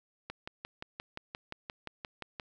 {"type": "click train", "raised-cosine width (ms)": 0.3, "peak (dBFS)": -23, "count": 13, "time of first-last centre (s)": [0.3, 2.398], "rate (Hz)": 5.72, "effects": []}